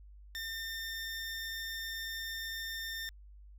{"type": "tone", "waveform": "20% pulse", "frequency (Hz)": 1807, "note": "A6", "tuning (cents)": 46, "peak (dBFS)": -33, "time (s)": [0.35, 3.09], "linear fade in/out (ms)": 0, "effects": ["added 50 Hz sine -51 dBFS peak until 3.58 s"]}